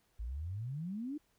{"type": "exponential sweep", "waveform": "sine", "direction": "up", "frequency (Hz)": [52.1, 310.9], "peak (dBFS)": -37, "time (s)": [0.19, 1.18], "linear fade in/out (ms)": 10, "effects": ["pink hiss -74 dBFS RMS until 1.38 s"]}